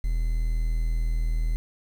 triangle tone with quantisation, 40.28 Hz, E1, 39 cents flat, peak -20 dBFS, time 0.04-1.56 s, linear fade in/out 0 ms, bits 8, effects none

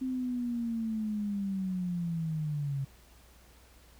sine linear sweep, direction down, 261.6 to 134.7 Hz, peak -30 dBFS, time 0.01-2.85 s, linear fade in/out 10 ms, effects added 60 Hz sine -58 dBFS peak until 3.99 s + pink hiss -60 dBFS RMS until 3.99 s

